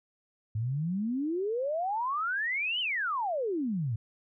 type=exponential two-way sweep; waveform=sine; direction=up then down; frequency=103.83 to 3101 to 103.83 Hz; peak=-28 dBFS; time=0.55-3.96 s; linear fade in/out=5 ms; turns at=2.8 s; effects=none